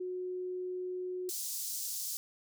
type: tone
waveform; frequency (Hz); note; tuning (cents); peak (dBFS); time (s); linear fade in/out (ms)
sine; 365.2; F#4; -23; -35; 0-1.3; 10
type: high-pass noise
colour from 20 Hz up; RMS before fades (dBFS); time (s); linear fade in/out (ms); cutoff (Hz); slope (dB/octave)
pink; -38; 1.29-2.17; 0; 5200; 24
effects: none